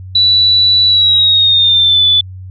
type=tone with pitch glide; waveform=sine; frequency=3951 to 3480 Hz; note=B7 to A7; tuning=0 to -20 cents; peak=-6 dBFS; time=0.15-2.21 s; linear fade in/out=5 ms; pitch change=-220 cents; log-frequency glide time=0.87-2.06 s; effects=added 93 Hz sine -26 dBFS peak until 2.5 s